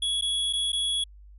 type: tone with dropouts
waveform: square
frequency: 3358 Hz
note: G#7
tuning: 18 cents sharp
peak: -25 dBFS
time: 0.02-1.04 s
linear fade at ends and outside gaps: 5 ms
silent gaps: 0.212-0.221 / 0.528-0.533 / 0.721-0.729 s
effects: added 50 Hz sine -46 dBFS peak until 1.38 s + resampled to 32000 Hz